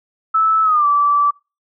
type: tone with pitch glide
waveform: sine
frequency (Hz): 1309 to 1159.5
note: E6 to D6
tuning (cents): -13 to -22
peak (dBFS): -11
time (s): 0.34-1.31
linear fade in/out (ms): 10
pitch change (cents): -209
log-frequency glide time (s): 0.63-0.86
effects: noise-tail reverb RT60 0.3 s tail -26 dB re dry